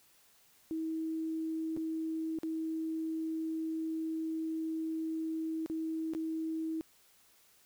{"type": "tone with dropouts", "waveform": "sine", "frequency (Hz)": 320.8, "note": "E4", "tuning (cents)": -47, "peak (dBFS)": -33, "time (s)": [0.71, 6.81], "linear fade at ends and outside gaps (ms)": 0, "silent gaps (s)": [[1.765, 1.773], [2.387, 2.433], [5.661, 5.699], [6.136, 6.149]], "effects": ["white hiss -65 dBFS RMS until 7.65 s"]}